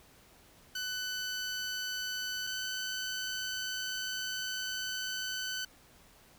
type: tone pair in turn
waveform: 15% pulse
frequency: 1500 / 1511.3 Hz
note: F#6 / F#6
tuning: +23 / +36 cents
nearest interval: unison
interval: 13 cents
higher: second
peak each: -28 dBFS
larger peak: neither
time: 0.75-2.47 / 2.47-5.65 s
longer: second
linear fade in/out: 5 ms
effects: pink hiss -60 dBFS RMS until 6.38 s